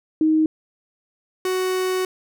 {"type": "tone pair in turn", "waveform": ["sine", "45% pulse"], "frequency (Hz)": [313.6, 371.5], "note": ["D#4", "F#4"], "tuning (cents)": [14, 7], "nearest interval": "minor third", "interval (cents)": 293, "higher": "second", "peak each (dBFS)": [-14, -20], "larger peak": "first", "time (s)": [[0.21, 0.46], [1.45, 2.05]], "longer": "second", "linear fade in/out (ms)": 2, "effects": []}